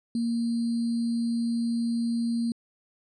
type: tone with sample-and-hold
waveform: sine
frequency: 233.1 Hz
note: A#3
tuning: in tune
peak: -24 dBFS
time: 0.15-2.52 s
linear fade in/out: 2 ms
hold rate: 4410 Hz
effects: resampled to 22050 Hz